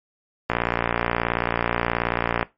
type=click train; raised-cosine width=0.5 ms; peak=-5 dBFS; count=114; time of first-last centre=0.5-2.428 s; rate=58.6 Hz; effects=noise-tail reverb RT60 0.2 s tail -18 dB re dry + MP3 32 kbps